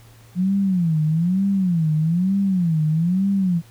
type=tone with vibrato; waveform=sine; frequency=174.61 Hz; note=F3; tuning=in tune; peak=-16 dBFS; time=0.35-3.62 s; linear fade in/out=50 ms; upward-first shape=sine; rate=1.1 Hz; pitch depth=220 cents each way; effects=added 114 Hz sine -46 dBFS peak until 3.7 s + pink hiss -52 dBFS RMS until 3.7 s